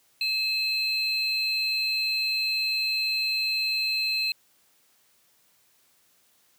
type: tone pair together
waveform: triangle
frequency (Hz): 2597 / 4119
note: E7 / C8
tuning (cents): -26 / -28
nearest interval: minor sixth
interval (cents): 798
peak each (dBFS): -26 / -25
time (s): 0.21-4.32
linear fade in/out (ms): 2
effects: white hiss -64 dBFS RMS until 6.58 s + high-pass 80 Hz 12 dB/octave